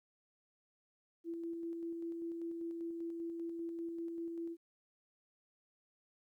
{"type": "tone with tremolo", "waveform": "sine", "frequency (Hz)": 335.1, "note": "E4", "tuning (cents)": 29, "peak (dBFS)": -38, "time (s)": [1.24, 4.57], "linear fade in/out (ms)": 50, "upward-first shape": "square", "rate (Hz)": 5.1, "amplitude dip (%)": 25, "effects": ["13-bit"]}